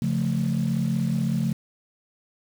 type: chord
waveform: sine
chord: Db augmented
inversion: none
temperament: equal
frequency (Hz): 138.59 / 174.61 / 220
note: Db3 / F3 / A3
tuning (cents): 0 / 0 / 0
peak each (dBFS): -25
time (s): 0.02-1.53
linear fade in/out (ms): 2
effects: tanh soft clip ceiling -15 dBFS + 7-bit